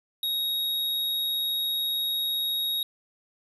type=tone; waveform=square; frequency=3773 Hz; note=A#7; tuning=20 cents sharp; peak=-26 dBFS; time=0.23-2.83 s; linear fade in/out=2 ms; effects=resampled to 32000 Hz